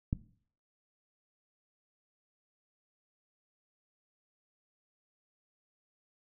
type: click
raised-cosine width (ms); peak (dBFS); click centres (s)
5; -17; 0.129
effects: noise-tail reverb RT60 0.5 s tail -17 dB re dry